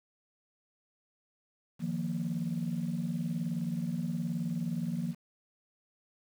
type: chord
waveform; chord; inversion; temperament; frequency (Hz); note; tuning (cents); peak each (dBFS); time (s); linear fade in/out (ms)
sine; Eb suspended second; none; equal; 155.56 / 174.61 / 233.1; Eb3 / F3 / Bb3; 0 / 0 / 0; -36 / -33 / -35; 1.79-5.15; 50
effects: tanh soft clip ceiling -24 dBFS + 9-bit